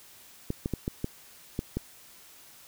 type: clicks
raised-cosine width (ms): 3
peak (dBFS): -16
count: 7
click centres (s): 0.504 / 0.659 / 0.737 / 0.879 / 1.044 / 1.591 / 1.77
effects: white hiss -53 dBFS RMS until 2.67 s